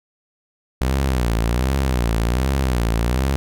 sawtooth tone with vibrato, 61.74 Hz, B1, in tune, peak -13 dBFS, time 0.81-3.36 s, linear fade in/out 0 ms, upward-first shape sine, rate 1.3 Hz, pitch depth 170 cents each way, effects none

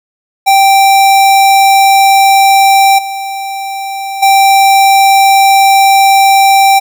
square tone with level steps, 783 Hz, G5, 2 cents flat, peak -4 / -17 / -4 dBFS, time 0.46-6.8 s, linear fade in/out 20 ms, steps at 2.98 / 4.22 s, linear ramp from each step 10 ms, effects none

